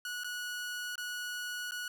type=tone with dropouts; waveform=sawtooth; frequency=1464 Hz; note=F#6; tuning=19 cents flat; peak=-33 dBFS; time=0.05-1.88 s; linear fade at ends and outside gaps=2 ms; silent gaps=0.236-0.244 / 0.956-0.979 / 1.71-1.719 s; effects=none